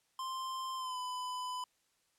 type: tone with pitch glide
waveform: square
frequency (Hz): 1046.5 to 1002.7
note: C6 to B5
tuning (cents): 0 to +26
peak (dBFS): -38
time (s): 0.19-1.64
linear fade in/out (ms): 2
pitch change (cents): -74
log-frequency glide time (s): 0.76-0.98
effects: white hiss -75 dBFS RMS until 2.18 s + low-pass 10000 Hz 12 dB/octave